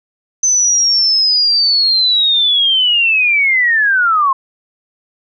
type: linear sweep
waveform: sine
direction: down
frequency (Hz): 6150 to 1045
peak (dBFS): -9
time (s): 0.43-4.33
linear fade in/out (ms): 5
effects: none